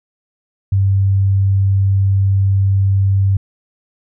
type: tone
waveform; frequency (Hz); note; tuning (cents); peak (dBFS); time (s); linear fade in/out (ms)
sine; 97.6; G2; -7; -10; 0.72-3.37; 5
effects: none